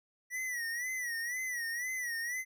square tone with vibrato, 1937 Hz, B6, 34 cents flat, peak -35 dBFS, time 0.3-2.45 s, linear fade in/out 50 ms, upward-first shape sine, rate 2 Hz, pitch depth 100 cents each way, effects none

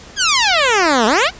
10% pulse exponential two-way sweep, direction down then up, 1700 to 207.7 to 805 Hz, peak -3 dBFS, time 0.16-1.31 s, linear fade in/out 50 ms, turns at 1.06 s, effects pink hiss -38 dBFS RMS until 1.39 s + resampled to 16000 Hz

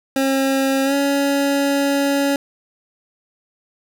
25% pulse tone with pitch glide, 269.6 to 280.2 Hz, C#4 to C#4, -48 to +19 cents, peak -12 dBFS, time 0.16-2.36 s, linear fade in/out 2 ms, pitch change +67 cents, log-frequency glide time 0.84-0.94 s, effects none

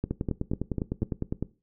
two click trains, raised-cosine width 3 ms, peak -15 / -15 dBFS, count 14 / 5, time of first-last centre 0.11-1.426 / 0.04-1.03 s, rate 9.88 / 4.04 Hz, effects noise-tail reverb RT60 0.3 s tail -18 dB re dry

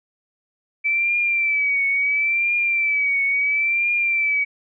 sine tone with vibrato, 2313 Hz, D7, 27 cents flat, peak -17 dBFS, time 0.84-4.45 s, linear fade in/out 20 ms, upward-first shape triangle, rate 0.73 Hz, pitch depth 77 cents each way, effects none

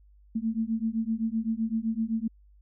sine beating tone pair, 220.2 / 228 Hz, A3 / A#3, +2 / -38 cents, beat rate 7.8 Hz, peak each -29 dBFS, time 0.35-2.28 s, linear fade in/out 10 ms, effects added 50 Hz sine -54 dBFS peak until 2.61 s

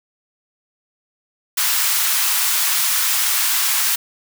white high-pass noise, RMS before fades -18 dBFS, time 1.57-3.96 s, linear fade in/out 10 ms, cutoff 930 Hz, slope 24 dB/octave, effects none

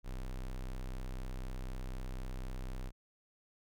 square tone, 32 Hz, C1, 38 cents flat, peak -39 dBFS, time 0.03-2.92 s, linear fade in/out 50 ms, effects none

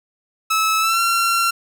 sawtooth tone with pitch glide, 1300 to 1366.2 Hz, E6 to F6, -24 to -38 cents, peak -12 dBFS, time 0.5-1.51 s, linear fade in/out 10 ms, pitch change +86 cents, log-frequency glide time 0.79-1 s, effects none

